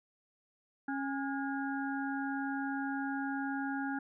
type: harmonic tone with a mistuned harmonic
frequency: 273.9 Hz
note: C#4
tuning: 21 cents flat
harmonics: 1 / 3 / 5 / 6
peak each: -35 / -40 / -42 / -43 dBFS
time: 0.88-3.99 s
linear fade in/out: 5 ms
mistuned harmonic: 5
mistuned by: +74 cents
effects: none